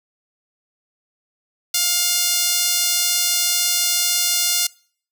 sawtooth tone with high-pass filter, 706 Hz, F5, 19 cents sharp, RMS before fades -19 dBFS, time 1.74-4.67 s, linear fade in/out 5 ms, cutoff 4600 Hz, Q 0.91, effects noise-tail reverb RT60 0.5 s tail -24 dB re dry

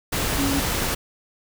sine tone in noise, 277.2 Hz, C#4, in tune, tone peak -22 dBFS, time 0.38-0.6 s, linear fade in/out 10 ms, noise pink, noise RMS -24 dBFS, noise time 0.12-0.95 s, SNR -1 dB, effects none

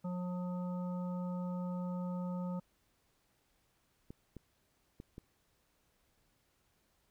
harmonic tone, 179.5 Hz, F3, 48 cents sharp, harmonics 1 / 3 / 5 / 7, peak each -36 / -46 / -50 / -53 dBFS, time 0.04-2.6 s, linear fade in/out 10 ms
clicks, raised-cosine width 3 ms, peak -34 dBFS, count 4, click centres 4.105 / 4.367 / 5.001 / 5.181 s
effects pink hiss -75 dBFS RMS until 7.1 s

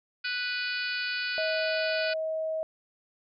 harmonic tone, 493.9 Hz, B4, in tune, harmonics 3 / 4 / 5 / 6 / 7 / 8 / 9 / 10, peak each -32 / -43 / -35 / -40 / -46 / -42 / -37 / -43 dBFS, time 0.24-2.14 s, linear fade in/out 10 ms
sine tone, 636 Hz, D#5, 38 cents sharp, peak -28 dBFS, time 1.38-2.63 s, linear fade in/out 0 ms
effects none

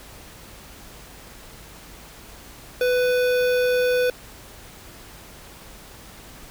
square tone with notch filter, 497.4 Hz, B4, 12 cents sharp, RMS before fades -20 dBFS, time 2.81-4.1 s, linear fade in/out 2 ms, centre 7900 Hz, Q 0.85, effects added 50 Hz sine -51 dBFS peak until 6.5 s + pink hiss -44 dBFS RMS until 6.5 s

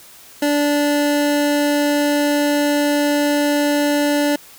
25% pulse tone, 291.2 Hz, D4, 15 cents flat, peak -11 dBFS, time 0.42-4.36 s, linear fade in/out 5 ms, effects white hiss -43 dBFS RMS until 4.58 s

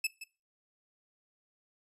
sawtooth tone with echo, 2613 Hz, E7, 16 cents flat, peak -25 dBFS, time 0.04-0.07 s, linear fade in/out 5 ms, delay 170 ms, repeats 1, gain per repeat -13 dB, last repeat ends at 0.24 s, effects noise-tail reverb RT60 0.3 s tail -19 dB re dry + resampled to 32000 Hz

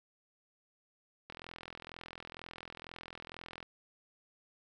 click train, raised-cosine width 0.3 ms, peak -29 dBFS, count 99, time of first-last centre 1.3-3.628 s, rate 42.1 Hz, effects none

